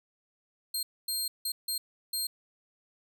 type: tone bursts at uneven times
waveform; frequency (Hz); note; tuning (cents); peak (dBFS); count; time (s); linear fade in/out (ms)
20% pulse; 4200; C8; +6; -24; 5; 0.74-0.83 / 1.08-1.28 / 1.45-1.52 / 1.68-1.78 / 2.13-2.27; 5
effects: none